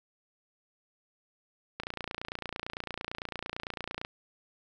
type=click train; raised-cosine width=0.3 ms; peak=-19 dBFS; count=66; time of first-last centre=1.8-4.049 s; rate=28.9 Hz; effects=none